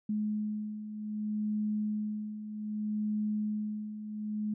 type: beating tone pair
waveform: sine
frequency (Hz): 211.4 / 212.04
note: G#3 / G#3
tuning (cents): +31 / +36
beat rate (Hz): 0.64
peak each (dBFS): -38 / -32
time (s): 0.09-4.54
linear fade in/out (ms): 5
effects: none